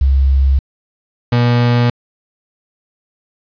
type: tone pair in turn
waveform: sine / 35% pulse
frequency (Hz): 67.6 / 120.45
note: C#2 / B2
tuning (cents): -43 / -43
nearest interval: minor seventh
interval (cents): 1000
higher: second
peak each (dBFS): -8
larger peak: neither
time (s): 0.01-0.59 / 1.32-1.9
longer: neither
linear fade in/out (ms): 5
effects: resampled to 11025 Hz + 7-bit